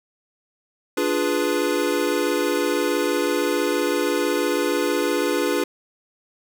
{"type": "chord", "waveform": "square", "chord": "D diminished seventh", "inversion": "none", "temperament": "equal", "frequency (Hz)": [293.7, 349.2, 415.3, 493.9], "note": ["D4", "F4", "Ab4", "Cb5"], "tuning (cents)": [0, 0, 0, 0], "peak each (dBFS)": -26, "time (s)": [0.97, 5.64], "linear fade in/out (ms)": 5, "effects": []}